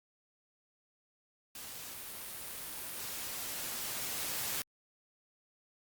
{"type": "noise with level ramp", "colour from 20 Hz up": "white", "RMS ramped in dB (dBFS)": [-46, -36], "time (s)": [1.55, 4.62], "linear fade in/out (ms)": 2, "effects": ["Opus 48 kbps"]}